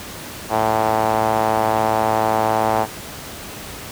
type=tone with band-pass filter; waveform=sawtooth; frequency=110 Hz; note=A2; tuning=in tune; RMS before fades=-18 dBFS; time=0.49-2.87 s; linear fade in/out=50 ms; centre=800 Hz; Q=2.9; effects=pink hiss -33 dBFS RMS until 3.91 s + high-pass 60 Hz 12 dB/octave